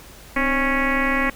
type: tone with frequency modulation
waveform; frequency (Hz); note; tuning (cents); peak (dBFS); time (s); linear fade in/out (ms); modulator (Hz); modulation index
sine; 1100; C#6; -14; -17; 0.36-1.3; 5; 280; 4.3
effects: added 50 Hz sine -45 dBFS peak until 1.35 s + pink hiss -44 dBFS RMS until 1.35 s